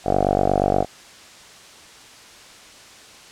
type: tone with low-pass filter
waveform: 5% pulse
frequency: 48.42 Hz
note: G1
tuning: 21 cents flat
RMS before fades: -19 dBFS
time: 0.04-0.86 s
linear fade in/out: 50 ms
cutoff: 740 Hz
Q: 6.9
effects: white hiss -44 dBFS RMS until 3.31 s + low-pass 7000 Hz 12 dB/octave